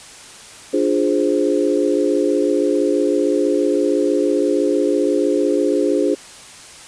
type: chord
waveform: sine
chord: D half-diminished seventh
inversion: none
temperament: equal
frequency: 293.7 / 349.2 / 415.3 / 523.3 Hz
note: D4 / F4 / Ab4 / C5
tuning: 0 / 0 / 0 / 0 cents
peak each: -19 / -20 / -19 / -21 dBFS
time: 0.73-6.15 s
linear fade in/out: 10 ms
effects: white hiss -39 dBFS RMS until 6.87 s + resampled to 22050 Hz